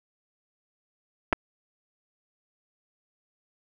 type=clicks; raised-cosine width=0.5 ms; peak=-8 dBFS; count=2; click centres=1.327 / 1.33 s; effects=none